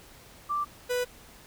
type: tone pair in turn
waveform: sine / 45% pulse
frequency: 1174.7 / 493.9 Hz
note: D6 / B4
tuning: 0 / 0 cents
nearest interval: octave + minor third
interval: 1500 cents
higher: first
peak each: -26 dBFS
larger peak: neither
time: 0.49-0.65 / 0.89-1.05 s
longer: neither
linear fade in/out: 20 ms
effects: pink hiss -52 dBFS RMS until 1.46 s